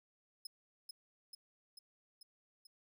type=tone with echo; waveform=sawtooth; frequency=5120 Hz; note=D#8; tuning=49 cents sharp; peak=-40 dBFS; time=0.45-0.47 s; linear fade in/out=5 ms; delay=440 ms; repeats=5; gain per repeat=-3 dB; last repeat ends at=2.67 s; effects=none